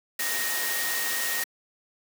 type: tone in noise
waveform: sine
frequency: 1864.7 Hz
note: A#6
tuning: in tune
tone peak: -31 dBFS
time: 0.19-1.44 s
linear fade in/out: 5 ms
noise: white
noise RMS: -29 dBFS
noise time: 0.19-1.44 s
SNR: -5 dB
effects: high-pass 300 Hz 12 dB/octave